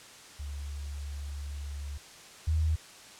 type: tone pair in turn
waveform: sine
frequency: 71.5 / 78.85 Hz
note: D2 / D#2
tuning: -46 / +24 cents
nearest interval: major second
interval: 170 cents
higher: second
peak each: -35 / -24 dBFS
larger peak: second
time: 0.39-1.98 / 2.47-2.76 s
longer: first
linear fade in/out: 10 ms
effects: white hiss -50 dBFS RMS until 3.19 s + low-pass 8000 Hz 12 dB/octave